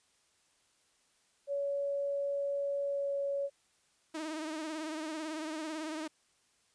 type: tone with pitch glide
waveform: sine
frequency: 563 to 559.8 Hz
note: C#5 to C#5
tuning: +27 to +17 cents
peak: -31 dBFS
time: 1.47-3.5 s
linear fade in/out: 50 ms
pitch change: -10 cents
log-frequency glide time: 2.81-3.15 s
type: tone with vibrato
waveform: sawtooth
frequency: 313 Hz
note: D#4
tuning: 10 cents sharp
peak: -33 dBFS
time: 4.14-6.08 s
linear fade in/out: 10 ms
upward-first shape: triangle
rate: 18 Hz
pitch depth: 77 cents each way
effects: white hiss -71 dBFS RMS until 6.74 s + resampled to 22050 Hz